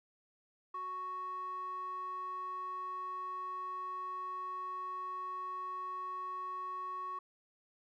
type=tone with band-pass filter; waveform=square; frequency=370 Hz; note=F#4; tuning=in tune; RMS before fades=-41 dBFS; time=0.74-7.19 s; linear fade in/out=5 ms; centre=1100 Hz; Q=7.5; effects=none